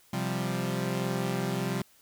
sawtooth chord, C suspended fourth, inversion none, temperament equal, 130.81 / 174.61 / 196 Hz, C3 / F3 / G3, 0 / 0 / 0 cents, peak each -29 dBFS, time 0.13-1.82 s, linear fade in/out 5 ms, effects white hiss -61 dBFS RMS until 2.01 s

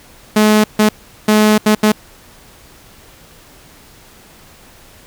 sawtooth tone bursts at uneven times, 213.4 Hz, G#3, 47 cents sharp, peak -4 dBFS, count 5, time 0.36-0.64 / 0.79-0.89 / 1.28-1.58 / 1.66-1.75 / 1.83-1.92 s, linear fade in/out 5 ms, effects pink hiss -43 dBFS RMS until 5.06 s

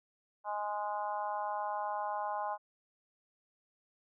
harmonic tone, 207.7 Hz, G#3, in tune, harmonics 3 / 4 / 5 / 6 / 7, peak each -41 / -36 / -39 / -48 / -49 dBFS, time 0.44-2.58 s, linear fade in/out 50 ms, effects none

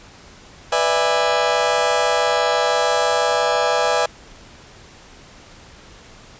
30% pulse chord, E dominant seventh, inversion second, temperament just, 494.4 / 593.3 / 659.3 / 824.1 Hz, B4 / D5 / E5 / G#5, +2 / +18 / 0 / -14 cents, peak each -19 dBFS, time 0.72-4.06 s, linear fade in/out 5 ms, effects pink hiss -44 dBFS RMS until 6.39 s + resampled to 16000 Hz

